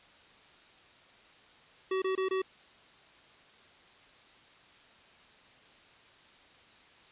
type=tone bursts; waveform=square; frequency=378.8 Hz; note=F#4; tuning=41 cents sharp; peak=-29 dBFS; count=4; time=1.91-2.419 s; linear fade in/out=5 ms; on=110 ms; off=23 ms; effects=white hiss -58 dBFS RMS until 7.11 s + resampled to 8000 Hz